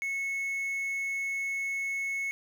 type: tone with quantisation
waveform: triangle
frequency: 2196 Hz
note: C#7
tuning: 17 cents flat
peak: -28 dBFS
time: 0.02-2.31 s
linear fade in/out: 0 ms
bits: 9
effects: none